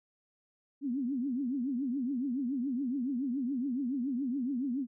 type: tone with vibrato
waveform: sine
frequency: 260 Hz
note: C4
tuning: 11 cents flat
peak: -30 dBFS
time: 0.81-4.87 s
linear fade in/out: 50 ms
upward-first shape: triangle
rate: 7.1 Hz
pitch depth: 220 cents each way
effects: none